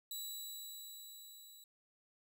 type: tone with level ramp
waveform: 15% pulse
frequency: 3929 Hz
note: B7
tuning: 10 cents flat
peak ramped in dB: -34 to -49 dBFS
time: 0.11-1.64 s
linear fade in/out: 2 ms
effects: none